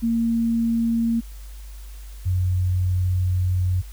sine tone pair in turn, 230.1 / 91.32 Hz, A#3 / F#2, -22 / -22 cents, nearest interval octave + major third, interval 1600 cents, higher first, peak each -18 dBFS, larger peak neither, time 0.02-1.21 / 2.25-3.82 s, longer second, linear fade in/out 20 ms, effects added 50 Hz sine -35 dBFS peak until 3.92 s + white hiss -50 dBFS RMS until 3.92 s

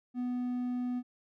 triangle tone, 247.5 Hz, B3, 4 cents sharp, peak -29 dBFS, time 0.14-1.03 s, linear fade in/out 50 ms, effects none

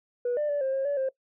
sine tone with pitch steps, 487 / 595 / 579 / 532 / 538 / 572 / 530 Hz, B4 / D5 / D5 / C5 / C5 / D5 / C5, -24 / +22 / -25 / +29 / +48 / -46 / +22 cents, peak -23 dBFS, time 0.25-1.09 s, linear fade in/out 5 ms, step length 120 ms, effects noise-tail reverb RT60 0.1 s tail -21 dB re dry + tanh soft clip ceiling -22 dBFS

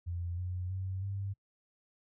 sine tone with pitch steps, 86.8 / 90.54 / 94.44 / 98.5 Hz, F2 / F#2 / F#2 / G2, -10 / -37 / +36 / +9 cents, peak -34 dBFS, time 0.06-1.34 s, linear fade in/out 20 ms, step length 320 ms, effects noise-tail reverb RT60 0.1 s tail -25 dB re dry

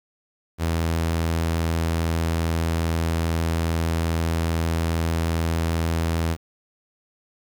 sawtooth tone, 82.41 Hz, E2, in tune, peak -17 dBFS, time 0.58-6.37 s, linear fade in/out 50 ms, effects 9-bit

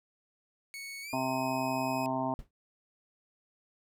sawtooth tone with pitch glide, 2217 to 2532 Hz, C#7 to D#7, 0 to +30 cents, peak -37 dBFS, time 0.74-2.06 s, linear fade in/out 0 ms, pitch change +230 cents, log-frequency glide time 1.02-1.17 s
harmonic tone, 130.81 Hz, C3, in tune, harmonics 1 / 2 / 3 / 5 / 6 / 7 / 8, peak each -41 / -34 / -46 / -35 / -39 / -35 / -41 dBFS, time 1.13-2.34 s, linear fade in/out 2 ms
brown noise with exponential decay, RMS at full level -41 dBFS, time 2.39-2.51 s, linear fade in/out 1 ms, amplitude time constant 24 ms
effects none

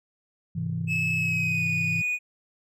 sine chord, Ab augmented, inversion none, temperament equal, 103.83 / 130.81 / 164.81 Hz, Ab2 / C3 / E3, 0 / 0 / 0 cents, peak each -32 / -33 / -28 dBFS, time 0.55-2.02 s, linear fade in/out 10 ms
triangle tone with pitch glide, 2596 to 2470 Hz, E7 to D#7, -27 to -13 cents, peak -22 dBFS, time 0.87-2.19 s, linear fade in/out 50 ms, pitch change -86 cents, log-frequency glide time 1.15-1.66 s
effects tanh soft clip ceiling -17 dBFS

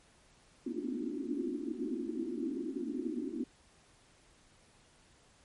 pink band-pass noise, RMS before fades -37 dBFS, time 0.66-3.44 s, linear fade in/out 5 ms, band 230 to 370 Hz, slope 96 dB/octave, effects pink hiss -64 dBFS RMS until 5.44 s + MP3 48 kbps

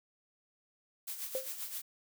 blue noise with tremolo, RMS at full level -39 dBFS, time 1.07-1.82 s, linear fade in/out 10 ms, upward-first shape sine, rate 7.6 Hz, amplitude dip 60%
sine tone with exponential decay, 523.3 Hz, C5, in tune, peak -29 dBFS, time 1.35-1.51 s, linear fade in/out 1 ms, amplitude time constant 34 ms
effects none

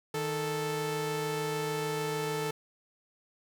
sawtooth tone pair together, 155.56 / 440 Hz, D#3 / A4, 0 / 0 cents, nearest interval octave + tritone, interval 1800 cents, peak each -32 / -28 dBFS, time 0.14-2.51 s, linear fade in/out 5 ms, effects none

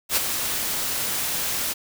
white noise with ADSR envelope, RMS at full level -19 dBFS, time 0.09-1.74 s, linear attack 74 ms, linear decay 23 ms, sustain -7 dB, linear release 21 ms, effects none

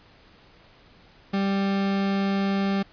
40% pulse tone, 196.5 Hz, G3, 4 cents sharp, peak -21 dBFS, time 1.33-2.83 s, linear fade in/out 10 ms, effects pink hiss -54 dBFS RMS until 2.92 s + resampled to 11025 Hz

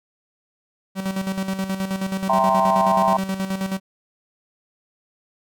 45% pulse tone with tremolo, 191.5 Hz, G3, 40 cents flat, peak -21 dBFS, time 0.95-3.8 s, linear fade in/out 50 ms, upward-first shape square, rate 9.4 Hz, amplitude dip 60%
sine chord, C dominant seventh, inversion first, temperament equal, 659.3 / 784 / 932.3 / 1046.5 Hz, E5 / G5 / Bb5 / C6, 0 / 0 / 0 / 0 cents, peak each -21 dBFS, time 2.29-3.17 s, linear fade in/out 5 ms
effects none

